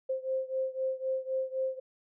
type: beating tone pair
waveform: sine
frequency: 523.3 / 527.2 Hz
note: C5 / C5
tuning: 0 / +13 cents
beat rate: 3.9 Hz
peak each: -32 / -34 dBFS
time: 0.09-1.8 s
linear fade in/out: 10 ms
effects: none